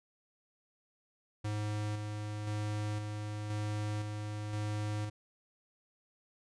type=tone with tremolo; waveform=square; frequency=105.4 Hz; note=G#2; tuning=26 cents sharp; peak=-34 dBFS; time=1.44-5.1 s; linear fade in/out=10 ms; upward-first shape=square; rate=0.97 Hz; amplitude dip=35%; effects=resampled to 22050 Hz